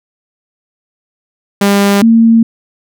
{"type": "tone pair in turn", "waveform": ["sawtooth", "sine"], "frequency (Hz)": [200.5, 227.9], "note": ["G3", "A#3"], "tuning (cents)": [39, -39], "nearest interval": "major second", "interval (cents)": 222, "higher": "second", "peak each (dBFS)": -3, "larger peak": "neither", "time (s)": [[1.61, 2.02], [2.02, 2.43]], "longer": "neither", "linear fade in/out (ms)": 5, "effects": []}